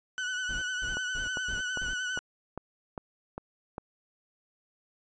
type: tone with vibrato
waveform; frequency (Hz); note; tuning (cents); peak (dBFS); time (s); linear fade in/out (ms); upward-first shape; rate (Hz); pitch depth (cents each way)
35% pulse; 1492; F#6; +14; -29; 0.18-2.19; 0; triangle; 9.9; 46
type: noise bursts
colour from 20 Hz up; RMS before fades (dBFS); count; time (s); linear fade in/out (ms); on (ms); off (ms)
brown; -40; 5; 0.49-1.94; 5; 130; 200
type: click train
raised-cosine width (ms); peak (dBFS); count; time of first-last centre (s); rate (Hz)
1; -22; 8; 0.97-3.781; 2.49
effects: resampled to 16000 Hz